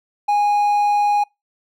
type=tone; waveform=triangle; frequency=825 Hz; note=G#5; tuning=12 cents flat; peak=-12 dBFS; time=0.28-1.24 s; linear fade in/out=10 ms; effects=noise-tail reverb RT60 0.2 s tail -26 dB re dry